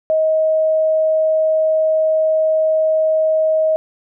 sine tone, 631 Hz, D#5, 24 cents sharp, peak -12 dBFS, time 0.1-3.76 s, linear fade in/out 0 ms, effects none

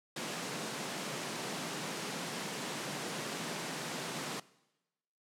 pink high-pass noise, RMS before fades -39 dBFS, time 0.16-4.4 s, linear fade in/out 5 ms, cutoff 140 Hz, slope 48 dB/octave, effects noise-tail reverb RT60 1.0 s tail -21 dB re dry + low-pass 9000 Hz 12 dB/octave

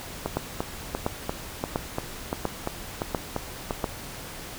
two click trains, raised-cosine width 1 ms, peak -10 / -12 dBFS, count 6 / 11, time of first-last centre 0.37-3.842 / 0.26-3.708 s, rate 1.44 / 2.9 Hz, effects pink hiss -39 dBFS RMS until 4.58 s

